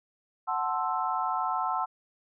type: chord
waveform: sine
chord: F# half-diminished seventh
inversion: none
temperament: equal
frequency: 740 / 880 / 1046.5 / 1318.5 Hz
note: F#5 / A5 / C6 / E6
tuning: 0 / 0 / 0 / 0 cents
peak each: -32 dBFS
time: 0.47-1.86 s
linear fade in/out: 20 ms
effects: none